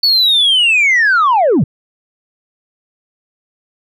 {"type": "linear sweep", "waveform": "sine", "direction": "down", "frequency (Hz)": [4500, 104.7], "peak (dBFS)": -6, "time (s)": [0.03, 1.64], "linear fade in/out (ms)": 5, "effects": ["tanh soft clip ceiling -6 dBFS"]}